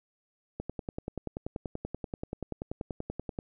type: click train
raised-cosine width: 2 ms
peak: -21 dBFS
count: 30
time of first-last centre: 0.6-3.388 s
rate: 10.4 Hz
effects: none